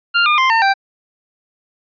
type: tone with pitch steps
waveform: 25% pulse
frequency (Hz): 1396.9 / 1209.1 / 1046.5 / 905.8 / 784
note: F6 / D#6 / C6 / A#5 / G5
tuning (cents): 0 / -50 / 0 / -50 / 0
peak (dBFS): -7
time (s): 0.14-0.74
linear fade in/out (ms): 20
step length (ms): 120
effects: resampled to 11025 Hz